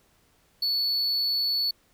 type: tone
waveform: triangle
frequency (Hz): 4435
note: C#8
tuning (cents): 0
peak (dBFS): -22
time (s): 0.62-1.71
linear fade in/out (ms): 5
effects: pink hiss -64 dBFS RMS until 1.93 s